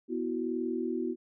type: chord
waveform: sine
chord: B suspended fourth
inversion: none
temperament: just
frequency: 246.9 / 329.3 / 370.4 Hz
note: B3 / E4 / F#4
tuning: 0 / -2 / +2 cents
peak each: -34 dBFS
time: 0.08-1.16 s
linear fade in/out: 50 ms
effects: none